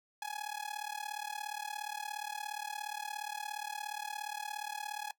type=tone with amplitude modulation; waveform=sawtooth; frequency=839 Hz; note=G#5; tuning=17 cents sharp; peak=-31 dBFS; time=0.22-5.11 s; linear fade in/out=2 ms; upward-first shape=sine; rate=37.1 Hz; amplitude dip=90%; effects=noise-tail reverb RT60 0.1 s tail -19 dB re dry